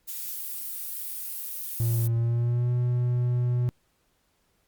violet noise, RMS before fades -34 dBFS, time 0.07-2.08 s, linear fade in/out 20 ms
triangle tone with pitch glide, 115.8 to 122.61 Hz, A#2 to B2, -11 to -12 cents, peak -20 dBFS, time 1.8-3.69 s, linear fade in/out 0 ms, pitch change +99 cents, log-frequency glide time 2.15-2.72 s
effects pink hiss -70 dBFS RMS until 4.67 s + Opus 48 kbps

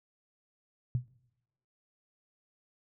sine tone with exponential decay, 123.47 Hz, B2, in tune, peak -23 dBFS, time 0.95-1.08 s, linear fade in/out 0 ms, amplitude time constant 27 ms, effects noise-tail reverb RT60 1.0 s tail -25 dB re dry

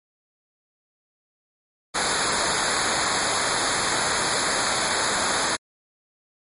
pink noise with comb filter, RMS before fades -23 dBFS, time 1.94-5.57 s, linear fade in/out 20 ms, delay 0.35 ms, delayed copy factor -0.95, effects MP3 48 kbps

